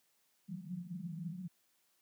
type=band-pass noise; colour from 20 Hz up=white; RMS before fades=-43 dBFS; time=0.48-1.48 s; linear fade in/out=10 ms; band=160 to 190 Hz; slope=96 dB/octave; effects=white hiss -75 dBFS RMS until 2.01 s + high-pass 100 Hz 12 dB/octave